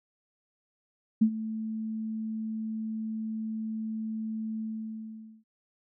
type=tone with ADSR envelope; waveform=sine; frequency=220 Hz; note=A3; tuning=in tune; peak=-16 dBFS; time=1.21-5.44 s; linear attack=11 ms; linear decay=76 ms; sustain=-15 dB; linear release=840 ms; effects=none